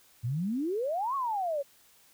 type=exponential two-way sweep; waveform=sine; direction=up then down; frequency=110 to 1132 to 542 Hz; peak=-28 dBFS; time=0.23-1.63 s; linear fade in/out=20 ms; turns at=1.15 s; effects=white hiss -61 dBFS RMS until 2.13 s